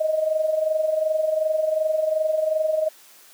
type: tone with amplitude modulation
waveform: sine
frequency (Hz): 626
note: D#5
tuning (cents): +10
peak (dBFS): -16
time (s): 0-2.89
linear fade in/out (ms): 10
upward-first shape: sine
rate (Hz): 22.7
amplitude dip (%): 65
effects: white hiss -50 dBFS RMS until 3.33 s + high-pass 300 Hz 12 dB/octave